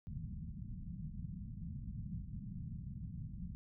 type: low-pass noise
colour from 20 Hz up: white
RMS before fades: -45 dBFS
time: 0.07-3.55 s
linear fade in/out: 0 ms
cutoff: 200 Hz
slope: 48 dB/octave
effects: none